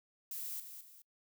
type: noise with echo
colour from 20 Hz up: violet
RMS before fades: -42 dBFS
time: 0.31-0.6 s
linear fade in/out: 2 ms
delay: 210 ms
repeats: 2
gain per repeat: -8 dB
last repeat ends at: 1.02 s
effects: noise-tail reverb RT60 0.1 s tail -25 dB re dry